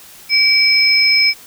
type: tone pair together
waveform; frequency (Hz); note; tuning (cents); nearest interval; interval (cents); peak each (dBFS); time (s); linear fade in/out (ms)
sine; 2300 / 5163; D7 / E8; -37 / -37; octave + major second; 1400; -12; 0.29-1.34; 50
effects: white hiss -40 dBFS RMS until 1.46 s